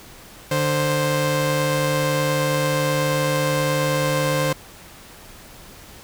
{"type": "tone pair together", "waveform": "sawtooth", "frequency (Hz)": [148.6, 524.4], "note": ["D3", "C5"], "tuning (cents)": [21, 4], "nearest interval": "octave + minor seventh", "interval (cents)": 2183, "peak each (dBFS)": [-18, -17], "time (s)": [0.51, 4.53], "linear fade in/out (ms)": 5, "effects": ["pink hiss -43 dBFS RMS until 6.03 s"]}